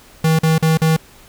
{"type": "tone bursts", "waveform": "square", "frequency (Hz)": 159.9, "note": "D#3", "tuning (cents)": 48, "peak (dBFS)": -12, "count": 4, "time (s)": [0.24, 0.966], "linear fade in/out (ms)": 5, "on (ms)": 150, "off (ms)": 42, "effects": ["pink hiss -45 dBFS RMS until 1.28 s"]}